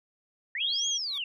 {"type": "linear two-way sweep", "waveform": "sine", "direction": "up then down", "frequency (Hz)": [1760, 6740, 2662], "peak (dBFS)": -30, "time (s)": [0.55, 1.24], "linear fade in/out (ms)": 2, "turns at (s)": 0.88}
{"type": "tone", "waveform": "sine", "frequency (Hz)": 3270, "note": "G#7", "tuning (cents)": -28, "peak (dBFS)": -28, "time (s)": [0.6, 0.98], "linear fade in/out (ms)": 10}
{"type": "tone with exponential growth", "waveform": "15% pulse", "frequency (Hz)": 1135, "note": "C#6", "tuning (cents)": 41, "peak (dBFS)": -37, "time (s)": [0.97, 1.18], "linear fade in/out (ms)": 2, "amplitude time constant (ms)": 44}
{"effects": []}